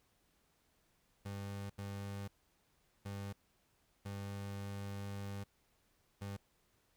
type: tone bursts at uneven times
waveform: 30% pulse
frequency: 99.7 Hz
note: G2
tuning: 30 cents sharp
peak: -39 dBFS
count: 5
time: 1.25-1.7 / 1.78-2.28 / 3.05-3.33 / 4.05-5.44 / 6.21-6.37 s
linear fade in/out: 10 ms
effects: pink hiss -75 dBFS RMS until 6.96 s